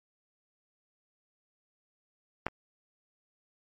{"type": "clicks", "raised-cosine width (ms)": 0.5, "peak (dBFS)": [-13, -29], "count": 2, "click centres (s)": [2.466, 2.483], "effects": ["MP3 48 kbps"]}